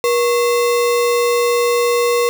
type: tone with sample-and-hold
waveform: sine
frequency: 478.7 Hz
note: A#4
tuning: 46 cents sharp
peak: -12 dBFS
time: 0.04-2.29 s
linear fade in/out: 0 ms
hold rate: 1575 Hz
effects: none